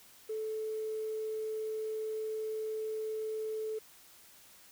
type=tone; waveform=triangle; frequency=436 Hz; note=A4; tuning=16 cents flat; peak=-30 dBFS; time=0.29-3.79 s; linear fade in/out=10 ms; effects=tanh soft clip ceiling -32 dBFS + white hiss -58 dBFS RMS until 4.71 s